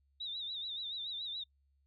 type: tone with vibrato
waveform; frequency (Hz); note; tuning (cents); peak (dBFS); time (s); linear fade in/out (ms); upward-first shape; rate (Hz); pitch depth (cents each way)
sine; 3739; A#7; +4; -38; 0.2-1.44; 10; sine; 7; 93
effects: noise-tail reverb RT60 0.1 s tail -24 dB re dry + added 69 Hz sine -70 dBFS peak until 1.86 s